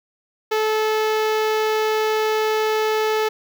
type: tone with notch filter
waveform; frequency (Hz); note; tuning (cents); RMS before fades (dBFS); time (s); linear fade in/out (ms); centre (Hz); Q
sawtooth; 434; A4; -24; -20; 0.51-3.29; 10; 9000; 0.69
effects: none